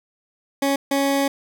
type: tone bursts at uneven times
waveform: 20% pulse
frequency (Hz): 277.2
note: C#4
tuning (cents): 0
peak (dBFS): -13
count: 2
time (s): 0.62-0.76 / 0.91-1.28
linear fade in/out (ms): 5
effects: none